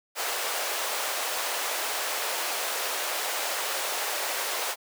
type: high-pass noise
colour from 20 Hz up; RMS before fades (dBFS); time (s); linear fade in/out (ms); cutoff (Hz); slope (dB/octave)
pink; -30; 0.15-4.76; 50; 510; 24
effects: none